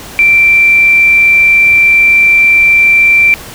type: tone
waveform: sine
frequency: 2349 Hz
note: D7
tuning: in tune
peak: -3 dBFS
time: 0.19-3.34 s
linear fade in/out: 0 ms
effects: pink hiss -28 dBFS RMS until 3.54 s